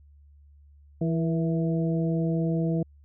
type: harmonic tone with a mistuned harmonic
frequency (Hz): 164.81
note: E3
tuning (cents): 0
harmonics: 1 / 2 / 3 / 4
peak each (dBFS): -24 / -30 / -34 / -36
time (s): 1.01-2.83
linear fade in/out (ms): 5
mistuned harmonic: 3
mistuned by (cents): -42
effects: added 72 Hz sine -51 dBFS peak until 3.04 s